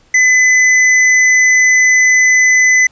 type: tone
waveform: square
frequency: 2014 Hz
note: B6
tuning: 33 cents sharp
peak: -7 dBFS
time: 0.14-2.87 s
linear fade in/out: 5 ms
effects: pink hiss -51 dBFS RMS until 2.91 s + resampled to 16000 Hz